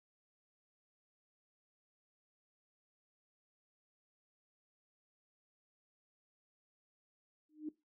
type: tone with exponential growth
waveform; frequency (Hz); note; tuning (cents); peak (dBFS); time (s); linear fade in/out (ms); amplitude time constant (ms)
sine; 305.6; D#4; -31; -35; 7.49-7.69; 5; 42
effects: noise-tail reverb RT60 0.2 s tail -18 dB re dry